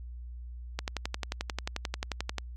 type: click train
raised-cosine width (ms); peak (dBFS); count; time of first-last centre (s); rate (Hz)
0.2; -14; 19; 0.79-2.383; 11.3
effects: added 60 Hz sine -39 dBFS peak until 2.56 s + MP3 64 kbps